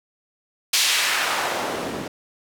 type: noise with band-pass filter sweep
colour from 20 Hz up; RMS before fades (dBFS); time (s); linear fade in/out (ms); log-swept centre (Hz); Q
white; -23; 0.73-2.08; 5; 4200 to 210; 0.95
effects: none